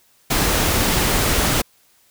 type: noise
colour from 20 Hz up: pink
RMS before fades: -18 dBFS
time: 0.3-1.62 s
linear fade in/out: 10 ms
effects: white hiss -57 dBFS RMS until 2.1 s